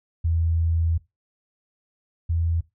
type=tone pair in turn; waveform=sine; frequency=82.6 / 83.32 Hz; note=E2 / E2; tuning=+4 / +19 cents; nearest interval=unison; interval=15 cents; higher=second; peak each=-19 / -20 dBFS; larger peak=first; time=0.24-0.98 / 2.29-2.61 s; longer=first; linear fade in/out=10 ms; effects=noise-tail reverb RT60 0.2 s tail -19 dB re dry